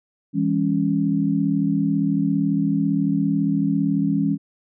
sine chord, C# minor, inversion first, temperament equal with one note detuned, 164.81 / 202.7 / 277.2 Hz, E3 / G#3 / C#4, 0 / -42 / 0 cents, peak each -23 / -22 / -21 dBFS, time 0.33-4.38 s, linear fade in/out 50 ms, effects none

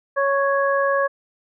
harmonic tone, 554.4 Hz, C#5, in tune, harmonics 1 / 2 / 3, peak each -19 / -22 / -24 dBFS, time 0.16-1.08 s, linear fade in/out 20 ms, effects none

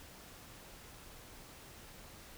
silence, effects pink hiss -54 dBFS RMS until 2.37 s

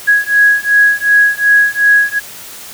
sine beating tone pair, 1661.2 / 1663.9 Hz, G#6 / G#6, 0 / +3 cents, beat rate 2.7 Hz, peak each -10 dBFS, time 0.07-2.2 s, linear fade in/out 20 ms, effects white hiss -31 dBFS RMS until 2.73 s

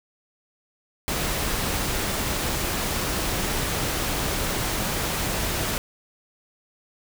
pink noise, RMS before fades -26 dBFS, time 1.08-5.78 s, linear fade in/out 0 ms, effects none

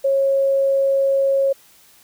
sine tone, 546 Hz, C#5, 26 cents flat, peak -14 dBFS, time 0.04-1.53 s, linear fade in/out 10 ms, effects white hiss -51 dBFS RMS until 2.03 s

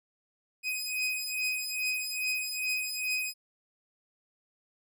sawtooth beating tone pair, 2507 / 2509.4 Hz, D#7 / D#7, +12 / +14 cents, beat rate 2.4 Hz, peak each -30 / -30 dBFS, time 0.63-3.34 s, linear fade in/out 50 ms, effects none

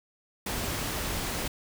pink noise, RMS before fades -32 dBFS, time 0.46-1.48 s, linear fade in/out 5 ms, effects none

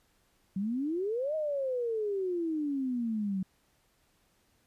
sine exponential two-way sweep, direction up then down, 185 to 635 to 185 Hz, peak -29 dBFS, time 0.56-3.43 s, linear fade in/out 5 ms, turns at 1.35 s, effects pink hiss -70 dBFS RMS until 4.66 s + resampled to 32000 Hz

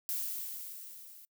violet noise with level ramp, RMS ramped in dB -34 to -54 dBFS, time 0.09-1.25 s, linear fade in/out 0 ms, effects noise-tail reverb RT60 0.1 s tail -25 dB re dry

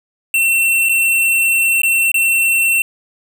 square tone with dropouts, 2705 Hz, E7, 44 cents sharp, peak -12 dBFS, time 0.34-2.82 s, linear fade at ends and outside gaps 2 ms, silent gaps 0.888-0.893 / 1.818-1.833 / 2.117-2.142 s, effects none

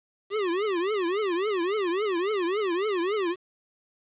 square tone with vibrato, 382.5 Hz, G4, 42 cents flat, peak -25 dBFS, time 0.3-3.36 s, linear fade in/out 50 ms, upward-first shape triangle, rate 3.6 Hz, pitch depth 260 cents each way, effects resampled to 8000 Hz + 9-bit

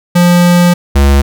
square tone pair in turn, 175.6 / 69.69 Hz, F3 / C#2, +10 / +10 cents, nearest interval octave + major third, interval 1600 cents, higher first, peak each -5 dBFS, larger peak neither, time 0.15-0.74 / 0.95-1.22 s, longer first, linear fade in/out 10 ms, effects none

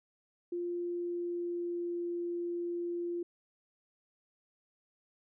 sine tone with pitch glide, 349.2 to 346.4 Hz, F4 to F4, 0 to -14 cents, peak -33 dBFS, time 0.52-3.23 s, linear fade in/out 5 ms, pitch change -14 cents, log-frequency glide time 0.75-2.05 s, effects none

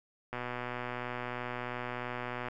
click train, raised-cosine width 0.5 ms, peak -22 dBFS, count 266, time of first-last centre 0.33-2.484 s, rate 123 Hz, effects none

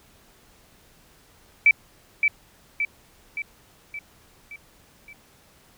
sine tone with echo, 2314 Hz, D7, 26 cents flat, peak -11 dBFS, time 1.66-1.71 s, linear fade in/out 2 ms, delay 570 ms, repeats 6, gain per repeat -5 dB, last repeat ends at 5.13 s, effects pink hiss -56 dBFS RMS until 5.77 s

